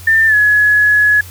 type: tone with pitch glide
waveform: sine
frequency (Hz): 1792 to 1691.4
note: A6 to G#6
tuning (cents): +31 to +31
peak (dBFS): -7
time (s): 0.07-1.21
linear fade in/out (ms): 5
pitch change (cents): -100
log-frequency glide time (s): 0.27-0.35
effects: added 89 Hz sine -32 dBFS peak until 1.3 s + white hiss -37 dBFS RMS until 1.3 s